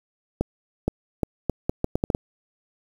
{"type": "accelerating click train", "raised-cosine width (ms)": 2, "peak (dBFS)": -8, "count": 10, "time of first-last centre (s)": [0.41, 2.149], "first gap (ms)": 470, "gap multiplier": 0.75, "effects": ["7-bit"]}